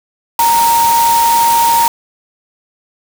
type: tone in noise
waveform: sine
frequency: 930 Hz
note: A#5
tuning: 4 cents flat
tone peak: -8 dBFS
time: 0.39-1.88 s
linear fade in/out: 2 ms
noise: white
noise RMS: -18 dBFS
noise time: 0.39-1.88 s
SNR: +7 dB
effects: none